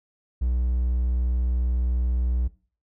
triangle tone, 61.4 Hz, B1, 9 cents flat, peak -19 dBFS, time 0.41-2.48 s, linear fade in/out 10 ms, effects noise-tail reverb RT60 0.4 s tail -19 dB re dry

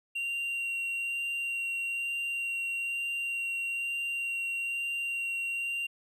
triangle tone with vibrato, 2761 Hz, F7, 20 cents flat, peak -29 dBFS, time 0.15-5.87 s, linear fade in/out 10 ms, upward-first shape sine, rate 1.1 Hz, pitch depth 8 cents each way, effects none

